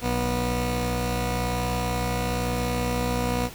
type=tone pair together; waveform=15% pulse; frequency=61.01 / 244.2 Hz; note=B1 / B3; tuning=-20 / -19 cents; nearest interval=2 octaves; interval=2401 cents; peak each=-20 dBFS; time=0.01-3.5 s; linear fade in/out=50 ms; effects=pink hiss -42 dBFS RMS until 3.54 s